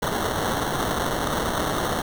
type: noise with sample-and-hold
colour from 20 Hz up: white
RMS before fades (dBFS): -25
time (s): 0.02-2.02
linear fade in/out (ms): 5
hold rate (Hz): 2450
effects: none